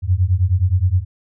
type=beating tone pair; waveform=sine; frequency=87 / 96.6 Hz; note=F2 / G2; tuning=-6 / -25 cents; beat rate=9.6 Hz; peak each=-16 dBFS; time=0.02-1.05 s; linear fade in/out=50 ms; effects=none